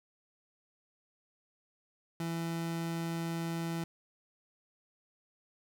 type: tone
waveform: 30% pulse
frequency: 166.5 Hz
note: E3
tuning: 18 cents sharp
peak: -31 dBFS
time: 2.2-3.84 s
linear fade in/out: 2 ms
effects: 12-bit